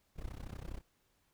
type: noise with amplitude modulation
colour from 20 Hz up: brown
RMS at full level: -40 dBFS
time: 0.15-0.82 s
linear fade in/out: 50 ms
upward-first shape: sine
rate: 32.2 Hz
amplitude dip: 95%
effects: pink hiss -75 dBFS RMS until 1.33 s